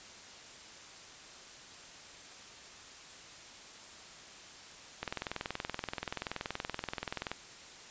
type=click train; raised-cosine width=0.3 ms; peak=-19 dBFS; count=49; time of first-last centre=5.03-7.316 s; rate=21 Hz; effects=white hiss -51 dBFS RMS until 7.9 s + resampled to 16000 Hz